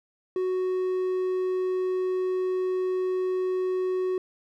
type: tone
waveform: triangle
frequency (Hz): 370.1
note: F#4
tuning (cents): 0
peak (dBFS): -22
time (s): 0.36-4.18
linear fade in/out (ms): 2
effects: none